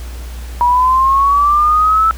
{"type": "linear sweep", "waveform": "sine", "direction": "up", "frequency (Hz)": [959, 1321], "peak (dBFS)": -8, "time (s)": [0.61, 2.11], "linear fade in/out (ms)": 0, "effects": ["added 60 Hz sine -24 dBFS peak until 2.17 s", "pink hiss -37 dBFS RMS until 2.17 s"]}